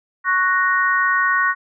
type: chord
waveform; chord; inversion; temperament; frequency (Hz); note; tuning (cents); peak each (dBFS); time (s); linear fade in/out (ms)
sine; F# major; second; equal; 1108.7 / 1480 / 1864.7; C#6 / F#6 / A#6; 0 / 0 / 0; -19; 0.24-1.55; 50
effects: none